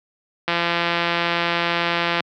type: click train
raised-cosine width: 0.3 ms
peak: -4 dBFS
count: 296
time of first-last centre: 0.48-2.205 s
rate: 171 Hz
effects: high-pass 150 Hz 12 dB/octave + low-pass 5000 Hz 12 dB/octave